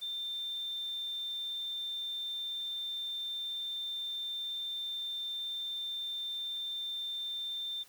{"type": "tone", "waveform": "sine", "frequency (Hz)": 3581, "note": "A7", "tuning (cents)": 30, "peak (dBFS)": -35, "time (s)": [0.01, 7.84], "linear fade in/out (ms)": 20, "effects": ["white hiss -60 dBFS RMS until 7.88 s"]}